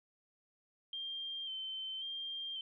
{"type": "tone with vibrato", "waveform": "sine", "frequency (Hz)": 3139, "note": "G7", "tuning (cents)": 2, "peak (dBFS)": -39, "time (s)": [0.93, 2.61], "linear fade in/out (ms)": 2, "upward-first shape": "square", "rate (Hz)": 0.92, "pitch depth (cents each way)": 28, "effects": []}